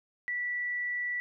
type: tone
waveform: sine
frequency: 1958 Hz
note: B6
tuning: 15 cents flat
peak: -30 dBFS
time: 0.28-1.2 s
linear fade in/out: 0 ms
effects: none